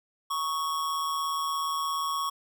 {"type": "tone with amplitude modulation", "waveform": "square", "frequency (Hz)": 1108.7, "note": "C#6", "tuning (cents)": 0, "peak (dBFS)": -26, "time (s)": [0.3, 2.3], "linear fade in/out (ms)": 10, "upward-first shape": "sine", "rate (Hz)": 157, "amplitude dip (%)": 50, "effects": []}